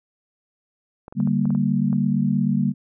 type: clicks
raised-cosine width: 1 ms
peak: -24 dBFS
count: 8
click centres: 1.081 / 1.125 / 1.202 / 1.274 / 1.455 / 1.505 / 1.55 / 1.929 s
type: chord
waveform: sine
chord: G minor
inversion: second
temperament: equal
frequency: 146.83 / 196 / 233.1 Hz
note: D3 / G3 / Bb3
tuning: 0 / 0 / 0 cents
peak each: -23 / -21 / -22 dBFS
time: 1.15-2.74 s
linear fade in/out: 50 ms
effects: none